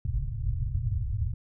white low-pass noise, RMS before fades -29 dBFS, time 0.05-1.34 s, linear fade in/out 5 ms, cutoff 130 Hz, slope 96 dB/octave, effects none

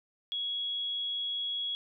sine tone, 3335 Hz, G#7, 7 cents sharp, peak -31 dBFS, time 0.32-1.75 s, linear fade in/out 0 ms, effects none

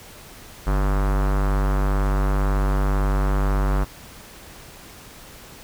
square tone with low-pass filter, 49 Hz, G1, in tune, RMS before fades -20 dBFS, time 0.66-3.85 s, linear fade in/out 20 ms, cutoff 1300 Hz, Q 2.2, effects pink hiss -43 dBFS RMS until 5.63 s

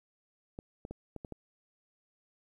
clicks, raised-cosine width 2 ms, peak -28 dBFS, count 6, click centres 0.589 / 0.851 / 0.91 / 1.163 / 1.248 / 1.323 s, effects 11-bit

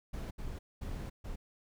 brown noise bursts at uneven times, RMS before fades -40 dBFS, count 4, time 0.13-0.31 / 0.38-0.59 / 0.81-1.1 / 1.24-1.36 s, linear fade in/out 10 ms, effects none

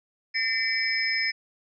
sine tone cluster, 1813 / 2043 / 2283 / 5170 Hz, A#6 / C7 / D7 / E8, -49 / -42 / -50 / -34 cents, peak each -29 dBFS, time 0.34-1.32 s, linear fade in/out 20 ms, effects none

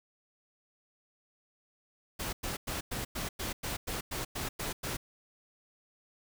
pink noise bursts, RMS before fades -36 dBFS, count 12, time 2.19-4.97 s, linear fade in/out 10 ms, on 140 ms, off 100 ms, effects none

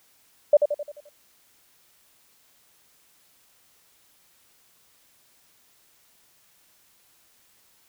sine tone with echo, 587.3 Hz, D5, in tune, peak -10 dBFS, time 0.53-0.57 s, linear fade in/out 5 ms, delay 87 ms, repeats 6, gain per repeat -6 dB, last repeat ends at 1.092 s, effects white hiss -61 dBFS RMS until 7.88 s

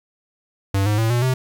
square tone with pitch steps, 98 / 105.03 / 112.57 / 120.65 / 129.31 Hz, G2 / G#2 / A2 / B2 / C3, 0 / +20 / +40 / -40 / -20 cents, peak -17 dBFS, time 0.74-1.34 s, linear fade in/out 5 ms, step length 120 ms, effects 9-bit

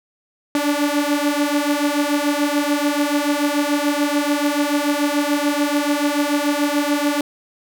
sawtooth beating tone pair, 287.6 / 294.5 Hz, D4 / D4, -36 / +5 cents, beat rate 6.9 Hz, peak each -16 dBFS, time 0.55-7.21 s, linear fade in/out 2 ms, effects none

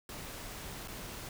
pink noise with dropouts, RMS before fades -44 dBFS, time 0.09-1.29 s, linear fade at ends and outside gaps 2 ms, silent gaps 0.876-0.881 s, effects none

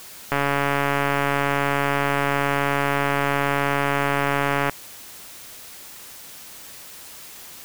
click train, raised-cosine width 0.5 ms, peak -6 dBFS, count 618, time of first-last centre 0.32-4.696 s, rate 141 Hz, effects white hiss -41 dBFS RMS until 7.64 s

